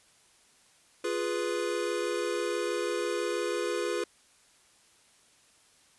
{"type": "chord", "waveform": "square", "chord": "F diminished", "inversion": "none", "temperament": "equal", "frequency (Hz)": [349.2, 415.3, 493.9], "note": ["F4", "Ab4", "Cb5"], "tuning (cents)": [0, 0, 0], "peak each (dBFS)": -34, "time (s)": [1.04, 4.04], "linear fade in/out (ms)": 5, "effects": ["white hiss -62 dBFS RMS until 5.98 s", "resampled to 24000 Hz"]}